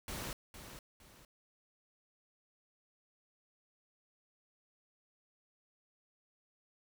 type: noise with echo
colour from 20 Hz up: pink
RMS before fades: -42 dBFS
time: 0.08-0.33 s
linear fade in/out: 2 ms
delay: 460 ms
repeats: 2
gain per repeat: -9 dB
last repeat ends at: 1.25 s
effects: none